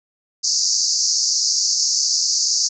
pink band-pass noise, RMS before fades -19 dBFS, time 0.43-2.69 s, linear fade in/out 20 ms, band 4600 to 6800 Hz, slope 96 dB/octave, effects none

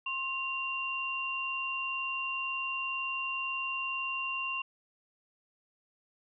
sine tone pair together, 1061 / 2771 Hz, C6 / F7, +24 / -14 cents, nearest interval octave + perfect fourth, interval 1662 cents, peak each -37 / -33 dBFS, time 0.06-4.62 s, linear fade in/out 5 ms, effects none

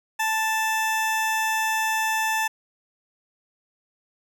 20% pulse tone, 880 Hz, A5, in tune, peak -17 dBFS, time 0.19-2.48 s, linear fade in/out 10 ms, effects none

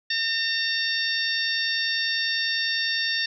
harmonic tone, 910 Hz, A#5, 42 cents flat, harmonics 2 / 3 / 4 / 5 / 6, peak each -27 / -32 / -29 / -30 / -30 dBFS, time 0.1-3.26 s, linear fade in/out 5 ms, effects none

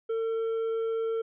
triangle tone with hard clipping, 451.4 Hz, A4, 44 cents sharp, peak -28 dBFS, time 0.09-1.22 s, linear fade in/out 10 ms, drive 7 dB, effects resampled to 8000 Hz

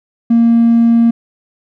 triangle tone, 232.1 Hz, A#3, 7 cents flat, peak -3 dBFS, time 0.3-1.11 s, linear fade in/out 10 ms, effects tanh soft clip ceiling -2 dBFS

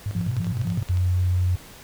sine tone with tremolo, 102.4 Hz, G#2, 24 cents flat, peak -23 dBFS, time 0.06-0.83 s, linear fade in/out 0 ms, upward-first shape square, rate 9.8 Hz, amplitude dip 75%
sine tone with vibrato, 146.83 Hz, D3, in tune, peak -25 dBFS, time 0.15-0.83 s, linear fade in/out 2 ms, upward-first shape square, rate 4 Hz, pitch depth 280 cents each way
clicks, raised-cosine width 0.2 ms, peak -23 dBFS, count 6, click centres 0.367 / 0.445 / 0.615 / 0.702 / 0.887 / 0.972 s
sine tone, 90.5 Hz, F#2, 38 cents flat, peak -18 dBFS, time 0.89-1.56 s, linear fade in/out 10 ms
effects pink hiss -45 dBFS RMS until 1.83 s

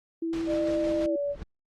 sine tone with vibrato, 329.6 Hz, E4, in tune, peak -27 dBFS, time 0.22-1.16 s, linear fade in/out 5 ms, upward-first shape triangle, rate 11 Hz, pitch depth 11 cents each way
pink noise with tremolo, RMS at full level -40 dBFS, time 0.33-1.06 s, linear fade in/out 0 ms, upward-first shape square, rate 5.9 Hz, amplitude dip 30%
sine tone with pitch glide, 602 to 572.8 Hz, D5 to D5, +43 to -43 cents, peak -26 dBFS, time 0.46-1.36 s, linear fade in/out 50 ms, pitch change -86 cents, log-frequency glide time 1.05-1.14 s
brown noise with exponential growth, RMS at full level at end -34 dBFS, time 1.17-1.43 s, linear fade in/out 1 ms, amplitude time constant 55 ms
effects low-pass 5000 Hz 12 dB/octave + Opus 32 kbps

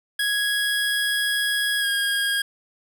25% pulse tone with pitch glide, 1661.2 to 1629.8 Hz, G#6 to G#6, 0 to -33 cents, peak -17 dBFS, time 0.19-2.42 s, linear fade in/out 5 ms, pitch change -33 cents, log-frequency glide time 1.8-1.86 s, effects none

